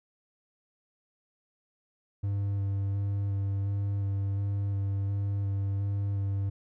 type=tone with vibrato; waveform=triangle; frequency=99.4 Hz; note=G2; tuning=25 cents sharp; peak=-25 dBFS; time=2.23-6.5 s; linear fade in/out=10 ms; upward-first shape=square; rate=1.4 Hz; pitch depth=12 cents each way; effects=none